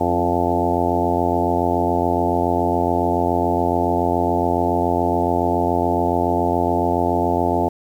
harmonic tone with a mistuned harmonic, 87.1 Hz, F2, 4 cents flat, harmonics 1 / 2 / 3 / 4 / 5 / 6 / 7 / 8 / 9 / 10, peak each -26 / -29 / -24 / -24 / -26 / -29 / -27 / -23 / -27 / -24 dBFS, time 0-7.69 s, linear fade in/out 10 ms, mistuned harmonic 3, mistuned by +16 cents, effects 8-bit

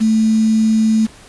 sine tone with quantisation, 220 Hz, A3, in tune, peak -10 dBFS, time 0-1.07 s, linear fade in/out 20 ms, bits 5, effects pink hiss -42 dBFS RMS until 1.28 s + resampled to 24000 Hz

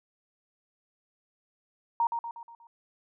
sine tone with echo, 932.3 Hz, A#5, in tune, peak -22 dBFS, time 2-2.07 s, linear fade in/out 2 ms, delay 120 ms, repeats 5, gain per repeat -6 dB, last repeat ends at 2.67 s, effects none

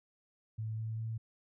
sine tone with pitch steps, 110 / 111.09 / 112.18 Hz, A2 / A2 / A2, 0 / +17 / +34 cents, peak -35 dBFS, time 0.58-1.18 s, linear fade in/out 10 ms, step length 200 ms, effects none

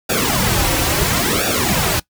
pink noise with flanger, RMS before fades -17 dBFS, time 0.09-2 s, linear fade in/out 10 ms, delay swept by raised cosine 0.96 to 4.86 ms, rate 0.73 Hz, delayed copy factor -0.95, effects noise-tail reverb RT60 0.1 s tail -20 dB re dry

